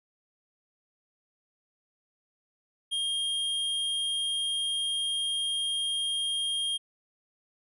square tone, 3225 Hz, G7, 48 cents sharp, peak -28 dBFS, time 2.91-6.78 s, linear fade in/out 20 ms, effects resampled to 24000 Hz

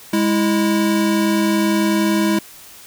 square tone pair together, 206.3 / 326.9 Hz, G#3 / E4, -11 / -14 cents, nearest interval minor sixth, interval 797 cents, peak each -18 dBFS, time 0.13-2.39 s, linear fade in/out 5 ms, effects white hiss -41 dBFS RMS until 2.86 s

